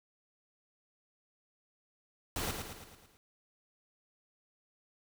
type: noise with echo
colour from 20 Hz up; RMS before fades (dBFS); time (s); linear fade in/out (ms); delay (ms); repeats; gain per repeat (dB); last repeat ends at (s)
pink; -36; 2.36-2.51; 0; 110; 6; -5; 3.17
effects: none